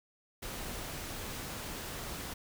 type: noise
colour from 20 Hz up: pink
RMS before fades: -41 dBFS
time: 0.42-2.34 s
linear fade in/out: 10 ms
effects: none